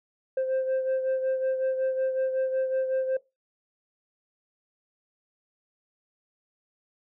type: beating tone pair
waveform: sine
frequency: 523.3 / 528.7 Hz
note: C5 / C5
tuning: 0 / +18 cents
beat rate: 5.4 Hz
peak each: -23 / -30 dBFS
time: 0.37-3.17 s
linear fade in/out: 5 ms
effects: noise-tail reverb RT60 0.2 s tail -20 dB re dry + tanh soft clip ceiling -22 dBFS